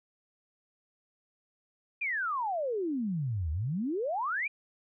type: exponential two-way sweep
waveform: sine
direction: down then up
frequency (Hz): 2489 to 73.42 to 2489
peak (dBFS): -29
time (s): 2.01-4.48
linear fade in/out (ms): 10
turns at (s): 3.51
effects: none